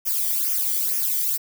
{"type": "noise with flanger", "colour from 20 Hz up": "violet", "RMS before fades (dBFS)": -23, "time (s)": [0.05, 1.38], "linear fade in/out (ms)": 20, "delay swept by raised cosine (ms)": [0.24, 0.77], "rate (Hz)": 2.2, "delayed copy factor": -0.75, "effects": []}